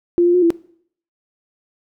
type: tone with pitch steps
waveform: sine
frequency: 347.5 / 349.6 / 359.7 / 336.5 Hz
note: F4 / F4 / F#4 / E4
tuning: -9 / +2 / -49 / +36 cents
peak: -10 dBFS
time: 0.18-0.504 s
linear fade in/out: 0 ms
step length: 81 ms
effects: noise-tail reverb RT60 0.6 s tail -21 dB re dry